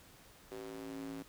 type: tone with high-pass filter sweep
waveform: square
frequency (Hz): 55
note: A1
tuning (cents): 0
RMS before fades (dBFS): -45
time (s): 0.51-1.23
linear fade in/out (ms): 10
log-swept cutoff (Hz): 380 to 240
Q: 3.8
effects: pink hiss -60 dBFS RMS until 1.28 s